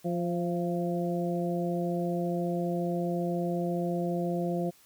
harmonic tone with a mistuned harmonic, 174.61 Hz, F3, in tune, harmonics 1 / 2 / 3 / 4, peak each -30 / -33 / -35 / -36 dBFS, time 0.04-4.71 s, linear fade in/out 20 ms, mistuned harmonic 4, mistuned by -31 cents, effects white hiss -60 dBFS RMS until 4.85 s

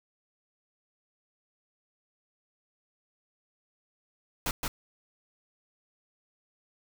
pink noise with echo, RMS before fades -30 dBFS, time 4.46-4.51 s, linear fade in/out 2 ms, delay 170 ms, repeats 1, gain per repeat -2 dB, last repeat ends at 4.68 s, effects none

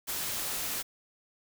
white noise, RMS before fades -34 dBFS, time 0.07-0.83 s, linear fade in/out 20 ms, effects none

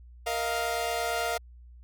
sawtooth chord, Bb suspended fourth, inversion none, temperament equal with one note detuned, 466.2 / 629.8 / 698.5 Hz, Bb4 / Eb5 / F5, 0 / +21 / 0 cents, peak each -30 / -31 / -26 dBFS, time 0.26-1.38 s, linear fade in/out 10 ms, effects added 60 Hz sine -47 dBFS peak until 1.83 s

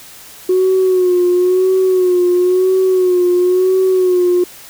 sine tone with vibrato, 366.2 Hz, F#4, 18 cents flat, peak -8 dBFS, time 0.49-4.44 s, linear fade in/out 5 ms, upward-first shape sine, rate 0.98 Hz, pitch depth 49 cents each way, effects tanh soft clip ceiling -5 dBFS + white hiss -37 dBFS RMS until 4.69 s

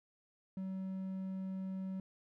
triangle tone, 189.7 Hz, F#3, 43 cents sharp, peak -36 dBFS, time 0.57-2 s, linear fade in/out 2 ms, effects none

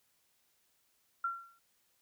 sine tone with exponential decay, 1368 Hz, F6, 36 cents flat, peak -29 dBFS, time 1.24-1.59 s, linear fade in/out 5 ms, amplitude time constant 76 ms, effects white hiss -74 dBFS RMS until 2.01 s

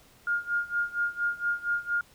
sine tone with tremolo, 1416 Hz, F6, 23 cents sharp, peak -23 dBFS, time 0.27-2.01 s, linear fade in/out 2 ms, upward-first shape sine, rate 4.3 Hz, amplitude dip 90%, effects pink hiss -58 dBFS RMS until 2.14 s

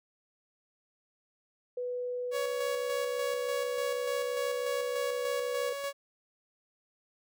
sine tone, 493.9 Hz, B4, in tune, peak -32 dBFS, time 1.77-5.73 s, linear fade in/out 5 ms
sawtooth tone with tremolo, 560 Hz, C#5, 18 cents sharp, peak -28 dBFS, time 2.31-5.93 s, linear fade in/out 50 ms, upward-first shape square, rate 3.4 Hz, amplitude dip 35%
effects none

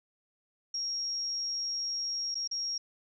sine tone with dropouts, 5588 Hz, F8, in tune, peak -31 dBFS, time 0.74-2.78 s, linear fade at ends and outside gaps 5 ms, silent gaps 2.345-2.353 / 2.476-2.512 s, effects none

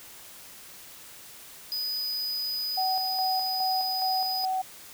square tone, 4978 Hz, D#8, in tune, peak -29 dBFS, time 1.72-4.45 s, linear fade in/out 0 ms
sine tone with tremolo, 753 Hz, F#5, 30 cents sharp, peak -25 dBFS, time 2.77-4.62 s, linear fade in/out 10 ms, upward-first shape square, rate 2.4 Hz, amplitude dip 45%
effects white hiss -47 dBFS RMS until 4.93 s

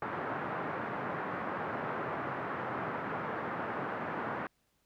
white band-pass noise, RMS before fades -37 dBFS, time 0.02-4.47 s, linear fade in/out 2 ms, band 110 to 1500 Hz, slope 24 dB/octave, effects pink hiss -75 dBFS RMS until 4.85 s

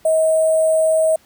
sine tone with sample-and-hold, 638 Hz, D#5, 43 cents sharp, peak -12 dBFS, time 0.05-1.16 s, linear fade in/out 5 ms, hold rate 8820 Hz, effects pink hiss -53 dBFS RMS until 1.25 s + high-pass 80 Hz 12 dB/octave

